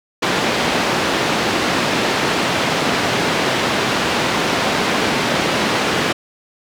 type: band-pass noise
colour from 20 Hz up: pink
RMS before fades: -18 dBFS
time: 0.22-6.13 s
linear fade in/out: 10 ms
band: 200 to 4200 Hz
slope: 12 dB/octave
effects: none